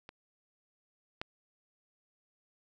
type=clicks; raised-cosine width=0.3 ms; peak=-30 / -20 dBFS; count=2; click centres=0.091 / 1.215 s; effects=none